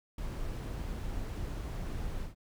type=noise with ADSR envelope; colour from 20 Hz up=brown; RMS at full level=-35 dBFS; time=0.18-2.35 s; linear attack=5 ms; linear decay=4 ms; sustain=-2 dB; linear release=130 ms; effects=none